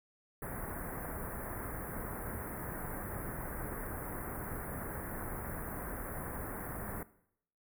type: band-stop noise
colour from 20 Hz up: pink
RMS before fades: -41 dBFS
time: 0.42-7.03 s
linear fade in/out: 2 ms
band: 1900 to 10000 Hz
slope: 48 dB/octave
effects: noise-tail reverb RT60 0.7 s tail -18 dB re dry